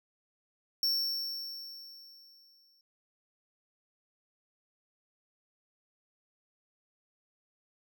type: tone with exponential decay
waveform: square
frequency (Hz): 5450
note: F8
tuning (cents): -43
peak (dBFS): -26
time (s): 0.83-2.81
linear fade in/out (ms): 1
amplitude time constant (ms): 430
effects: none